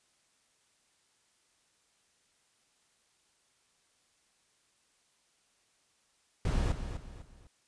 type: noise with echo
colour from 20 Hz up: brown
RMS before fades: -29 dBFS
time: 6.45-6.72 s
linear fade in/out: 2 ms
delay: 250 ms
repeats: 3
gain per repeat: -9 dB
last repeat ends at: 7.47 s
effects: white hiss -71 dBFS RMS until 7.67 s + resampled to 22050 Hz